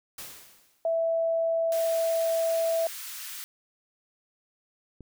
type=noise with exponential decay; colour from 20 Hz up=white; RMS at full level=-38 dBFS; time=0.18-0.97 s; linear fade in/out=5 ms; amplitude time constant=170 ms
type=tone; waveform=sine; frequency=659.3 Hz; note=E5; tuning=in tune; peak=-23 dBFS; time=0.85-2.87 s; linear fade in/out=2 ms
type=high-pass noise; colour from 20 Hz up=white; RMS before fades=-39 dBFS; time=1.72-3.44 s; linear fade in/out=0 ms; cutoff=1200 Hz; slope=24 dB/octave
type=click; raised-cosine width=3 ms; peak=-32 dBFS; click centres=5.007 s
effects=none